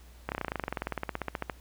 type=slowing click train; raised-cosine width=0.5 ms; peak=-16 dBFS; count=26; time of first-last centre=0.29-1.498 s; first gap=29 ms; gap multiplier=1.04; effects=added 60 Hz sine -50 dBFS peak until 1.6 s + pink hiss -59 dBFS RMS until 1.6 s